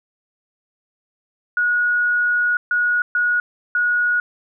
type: tone bursts at uneven times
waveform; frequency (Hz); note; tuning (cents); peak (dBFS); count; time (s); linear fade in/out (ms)
sine; 1453; F#6; -32; -15; 4; 1.57-2.57 / 2.71-3.02 / 3.15-3.4 / 3.75-4.2; 2
effects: none